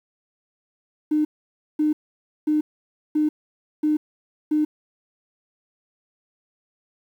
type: tone bursts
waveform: triangle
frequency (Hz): 304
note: D#4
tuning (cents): -40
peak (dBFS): -13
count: 6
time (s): 1.11-4.65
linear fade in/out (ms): 10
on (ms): 140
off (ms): 540
effects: tanh soft clip ceiling -15 dBFS + 9-bit